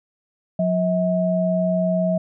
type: tone pair together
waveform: sine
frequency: 180.16 / 642 Hz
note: F#3 / E5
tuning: -46 / -46 cents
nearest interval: octave + minor seventh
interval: 2200 cents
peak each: -20 dBFS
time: 0.59-2.18 s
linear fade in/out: 5 ms
effects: none